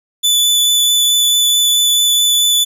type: tone with vibrato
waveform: sawtooth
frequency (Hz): 3482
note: A7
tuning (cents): -19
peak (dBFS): -7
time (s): 0.23-2.65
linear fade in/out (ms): 20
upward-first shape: triangle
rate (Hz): 4.6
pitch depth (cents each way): 9
effects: 8-bit